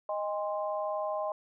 sine chord, Ab major, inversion second, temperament equal with one note detuned, 622.3 / 810.2 / 1046.5 Hz, Eb5 / Ab5 / C6, 0 / -43 / 0 cents, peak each -32 / -37 / -37 dBFS, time 0.09-1.32 s, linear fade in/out 2 ms, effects none

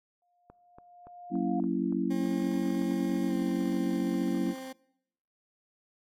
sine tone with exponential growth, 707 Hz, F5, 21 cents sharp, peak -33 dBFS, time 0.22-1.6 s, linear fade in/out 1 ms, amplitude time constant 300 ms
click train, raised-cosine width 1 ms, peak -35 dBFS, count 6, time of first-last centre 0.5-1.925 s, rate 3.51 Hz
sine chord, F# dominant seventh, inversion none, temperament just, 185 / 231.2 / 277.5 / 333 Hz, F#3 / A#3 / C#4 / E4, 0 / -14 / +2 / +18 cents, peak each -32 dBFS, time 1.3-4.55 s, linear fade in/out 50 ms
20% pulse tone with pitch glide, 268.7 to 262.6 Hz, C4 to C4, +46 to +6 cents, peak -34 dBFS, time 2.1-4.73 s, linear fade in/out 10 ms, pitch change -40 cents, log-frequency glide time 3.28-3.33 s
effects noise-tail reverb RT60 0.8 s tail -24 dB re dry + AAC 64 kbps

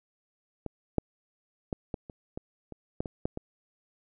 clicks, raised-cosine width 2 ms, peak -21 / -11 / -17 / -19 / -29 / -22 / -28 / -16 / -23 / -15 / -21 dBFS, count 11, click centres 0.663 / 0.983 / 1.728 / 1.942 / 2.098 / 2.375 / 2.723 / 3.005 / 3.058 / 3.255 / 3.374 s, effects none

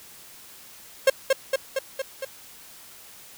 45% pulse tone with echo, 536 Hz, C5, 42 cents sharp, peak -13 dBFS, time 1.07-1.1 s, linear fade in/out 5 ms, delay 230 ms, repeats 5, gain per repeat -3 dB, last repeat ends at 2.25 s, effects white hiss -47 dBFS RMS until 3.37 s

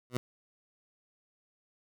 15% pulse tone with exponential growth, 123.7 Hz, B2, 3 cents sharp, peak -20 dBFS, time 0.1-0.17 s, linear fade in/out 0 ms, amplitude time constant 15 ms, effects none

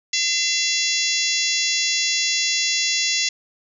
harmonic tone, 680 Hz, F5, 46 cents flat, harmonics 3 / 4 / 5 / 6 / 7 / 8 / 9 / 10, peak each -27 / -27 / -27 / -27 / -27 / -27 / -27 / -27 dBFS, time 0.13-3.29 s, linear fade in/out 5 ms, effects none

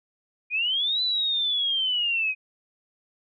sine linear two-way sweep, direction up then down, 2400 to 4025 to 2494 Hz, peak -22 dBFS, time 0.5-2.35 s, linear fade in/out 50 ms, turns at 1.02 s, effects none

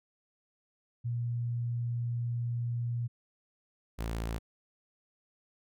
sine / sawtooth tone pair in turn, 119.1 / 56.21 Hz, A#2 / A1, +38 / +38 cents, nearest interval octave + minor second, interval 1300 cents, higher first, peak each -30 / -29 dBFS, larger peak second, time 1.04-3.08 / 3.98-4.39 s, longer first, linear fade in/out 20 ms, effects none

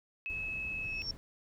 sine tone, 2584 Hz, E7, 35 cents flat, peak -35 dBFS, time 0.26-1.02 s, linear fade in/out 0 ms
brown noise, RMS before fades -47 dBFS, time 0.3-1.17 s, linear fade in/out 0 ms
sine tone with exponential growth, 5470 Hz, F8, 37 cents flat, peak -31 dBFS, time 0.82-1.11 s, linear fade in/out 2 ms, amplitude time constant 61 ms
effects none

